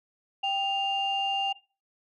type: tone pair together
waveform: sine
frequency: 785.7 / 2800 Hz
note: G5 / F7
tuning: +4 / +4 cents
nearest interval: octave + minor seventh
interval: 2200 cents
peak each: -27 dBFS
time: 0.43-1.53 s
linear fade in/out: 10 ms
effects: noise-tail reverb RT60 0.3 s tail -18 dB re dry + tanh soft clip ceiling -19 dBFS